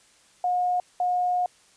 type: tone bursts at uneven times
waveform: sine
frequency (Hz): 720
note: F#5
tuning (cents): -47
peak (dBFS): -21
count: 2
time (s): 0.44-0.8 / 1-1.46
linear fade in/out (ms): 2
effects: white hiss -58 dBFS RMS until 1.76 s + resampled to 22050 Hz